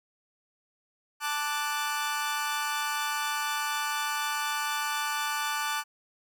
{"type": "chord", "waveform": "sawtooth", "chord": "D major", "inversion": "second", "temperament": "equal", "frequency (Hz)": [880, 1174.7, 1480], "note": ["A5", "D6", "F#6"], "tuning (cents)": [0, 0, 0], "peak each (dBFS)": [-29, -29, -30], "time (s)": [1.2, 5.84], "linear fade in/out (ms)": 50, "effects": []}